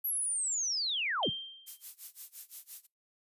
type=linear sweep; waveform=sine; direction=down; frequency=11840 to 58.1 Hz; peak=-30 dBFS; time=0.04-1.3 s; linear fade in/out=10 ms
type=tone with exponential decay; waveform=sine; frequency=3163 Hz; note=G7; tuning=15 cents sharp; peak=-27 dBFS; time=1.23-1.83 s; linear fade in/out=1 ms; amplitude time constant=130 ms
type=noise with tremolo; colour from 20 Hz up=violet; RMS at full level=-41 dBFS; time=1.66-2.87 s; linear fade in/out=20 ms; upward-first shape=sine; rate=5.8 Hz; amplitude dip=95%
effects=noise-tail reverb RT60 0.2 s tail -23 dB re dry + resampled to 32000 Hz